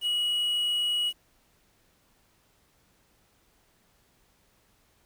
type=tone with quantisation; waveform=triangle; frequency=2913 Hz; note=F#7; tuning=28 cents flat; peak=-23 dBFS; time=0.01-1.13 s; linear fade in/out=50 ms; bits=8; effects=pink hiss -66 dBFS RMS until 5.05 s